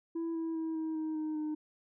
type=tone with pitch steps; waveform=sine; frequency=331.3 / 326.9 / 322.6 / 318.4 / 314.2 / 310 / 305.9 Hz; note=E4 / E4 / E4 / D#4 / D#4 / D#4 / D#4; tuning=+9 / -14 / -37 / +40 / +17 / -6 / -29 cents; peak=-30 dBFS; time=0.15-1.55 s; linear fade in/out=10 ms; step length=200 ms; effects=tanh soft clip ceiling -32 dBFS